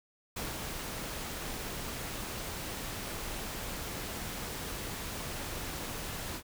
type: noise with ADSR envelope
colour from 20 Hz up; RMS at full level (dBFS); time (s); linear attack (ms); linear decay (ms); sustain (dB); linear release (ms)
pink; -37; 0.36-6.43; 8; 190; -2; 69
effects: none